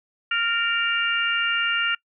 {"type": "harmonic tone with a mistuned harmonic", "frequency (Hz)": 466.2, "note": "A#4", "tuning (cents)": 0, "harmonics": [3, 4, 5, 6], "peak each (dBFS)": [-24, -29, -30, -24], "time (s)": [0.31, 1.95], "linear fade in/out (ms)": 5, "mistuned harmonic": 4, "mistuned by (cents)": -29, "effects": ["noise-tail reverb RT60 0.1 s tail -24 dB re dry"]}